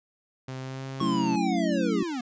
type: tone with pitch glide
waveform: sawtooth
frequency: 130.81 to 133.79 Hz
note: C3 to C3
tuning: 0 to +39 cents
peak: -30 dBFS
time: 0.48-1.36 s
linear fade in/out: 5 ms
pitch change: +39 cents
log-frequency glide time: 0.61-0.84 s
type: linear sweep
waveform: square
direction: down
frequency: 1108.7 to 233.1 Hz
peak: -30 dBFS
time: 1-2.21 s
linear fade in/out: 5 ms
type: chord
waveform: sine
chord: F# minor seventh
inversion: none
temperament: equal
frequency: 185 / 220 / 277.2 / 329.6 Hz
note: F#3 / A3 / C#4 / E4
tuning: 0 / 0 / 0 / 0 cents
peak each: -29 dBFS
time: 1.01-2.03 s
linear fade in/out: 2 ms
effects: resampled to 16000 Hz